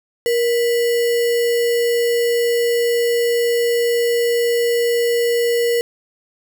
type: tone with sample-and-hold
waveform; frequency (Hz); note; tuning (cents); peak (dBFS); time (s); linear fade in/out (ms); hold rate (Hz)
sine; 472; A#4; +22; -14; 0.26-5.81; 0; 2450
effects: none